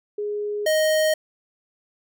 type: tone pair in turn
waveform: sine / square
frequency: 415.3 / 623.6 Hz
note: G#4 / D#5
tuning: 0 / +4 cents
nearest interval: perfect fifth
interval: 704 cents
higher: second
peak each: -24 / -18 dBFS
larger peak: second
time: 0.18-0.66 / 0.66-1.14 s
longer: neither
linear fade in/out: 5 ms
effects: none